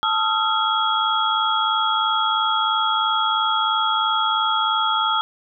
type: tone cluster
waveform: sine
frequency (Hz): 879 / 1265 / 1368 / 3319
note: A5 / D#6 / F6 / G#7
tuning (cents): -2 / +28 / -36 / -2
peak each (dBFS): -23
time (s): 0.03-5.21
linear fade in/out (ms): 0
effects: none